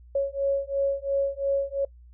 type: beating tone pair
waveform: sine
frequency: 552 / 554.9 Hz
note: C#5 / C#5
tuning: -7 / +2 cents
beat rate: 2.9 Hz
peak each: -26 dBFS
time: 0.15-1.85 s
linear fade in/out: 5 ms
effects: noise-tail reverb RT60 0.1 s tail -23 dB re dry + added 60 Hz sine -47 dBFS peak until 2.13 s